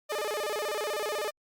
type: tone with vibrato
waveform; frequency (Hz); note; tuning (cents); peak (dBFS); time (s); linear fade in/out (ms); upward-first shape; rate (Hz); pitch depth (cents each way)
sawtooth; 506; B4; +42; -26; 0.09-1.31; 20; square; 16; 300
effects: Opus 48 kbps